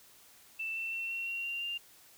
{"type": "tone with pitch steps", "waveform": "sine", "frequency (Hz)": [2661, 2683, 2704, 2726, 2748, 2771, 2793], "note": ["E7", "E7", "E7", "F7", "F7", "F7", "F7"], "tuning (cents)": [16, 30, 43, -43, -29, -14, -1], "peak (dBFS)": -34, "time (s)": [0.59, 1.78], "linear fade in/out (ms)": 10, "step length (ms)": 170, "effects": ["white hiss -59 dBFS RMS until 2.17 s"]}